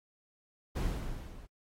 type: noise with level ramp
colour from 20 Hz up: brown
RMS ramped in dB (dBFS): -29 to -50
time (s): 0.75-1.47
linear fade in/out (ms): 20
effects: AAC 48 kbps